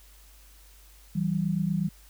sine tone pair together, 163 / 191.32 Hz, E3 / G3, -19 / -42 cents, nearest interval minor third, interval 277 cents, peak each -27 dBFS, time 1.15-1.89 s, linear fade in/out 10 ms, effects added 50 Hz sine -52 dBFS peak until 2.09 s + white hiss -57 dBFS RMS until 2.09 s

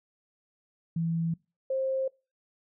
sine tone pair in turn, 165.6 / 529.9 Hz, E3 / C5, +8 / +22 cents, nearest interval octave + minor sixth, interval 2014 cents, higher second, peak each -26 dBFS, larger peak neither, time 0.96-1.34 / 1.7-2.08 s, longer neither, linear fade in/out 5 ms, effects noise-tail reverb RT60 0.3 s tail -25 dB re dry

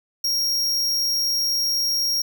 45% pulse tone, 5588 Hz, F8, in tune, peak -20 dBFS, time 0.24-2.22 s, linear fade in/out 5 ms, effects none

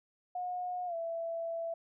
sine tone with pitch glide, 722 to 665.9 Hz, F#5 to E5, -43 to +17 cents, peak -34 dBFS, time 0.35-1.74 s, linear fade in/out 5 ms, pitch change -140 cents, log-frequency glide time 0.86-0.95 s, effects none

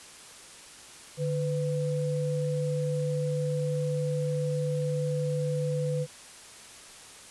sine tone pair together, 148.9 / 500.8 Hz, D3 / B4, +24 / +24 cents, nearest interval octave + major sixth, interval 2100 cents, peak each -28 / -30 dBFS, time 1.17-6.07 s, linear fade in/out 50 ms, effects white hiss -48 dBFS RMS until 7.3 s + resampled to 24000 Hz

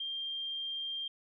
sine tone, 3188 Hz, G7, 28 cents sharp, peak -35 dBFS, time 0-1.08 s, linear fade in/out 5 ms, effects none

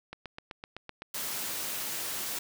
click train, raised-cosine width 0.3 ms, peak -24 dBFS, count 8, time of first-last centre 0.13-1.021 s, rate 7.86 Hz
white high-pass noise, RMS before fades -35 dBFS, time 1.14-2.39 s, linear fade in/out 5 ms, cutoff 110 Hz, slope 12 dB/octave
effects none

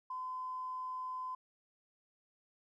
triangle tone with tanh clipping, 1021 Hz, C6, 43 cents flat, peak -38 dBFS, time 0.1-1.35 s, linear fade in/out 5 ms, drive 3 dB, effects none

